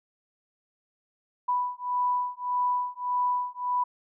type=beating tone pair; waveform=sine; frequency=987.8 / 989.5 Hz; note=B5 / B5; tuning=0 / +3 cents; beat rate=1.7 Hz; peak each=-28 dBFS; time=1.48-3.84 s; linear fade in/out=10 ms; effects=none